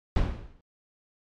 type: noise with exponential decay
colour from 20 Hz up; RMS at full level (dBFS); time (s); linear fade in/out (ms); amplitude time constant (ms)
brown; -19; 0.16-0.61; 1; 96
effects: low-pass 4000 Hz 12 dB/octave + MP3 96 kbps